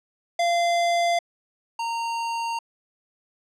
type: tone pair in turn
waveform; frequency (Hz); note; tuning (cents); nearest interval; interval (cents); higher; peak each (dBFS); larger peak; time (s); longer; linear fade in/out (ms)
square; 689 / 923.5; F5 / A#5; -24 / -16; perfect fourth; 508; second; -20 / -26; first; 0.39-1.19 / 1.79-2.59; neither; 5
effects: low-pass 7000 Hz 12 dB/octave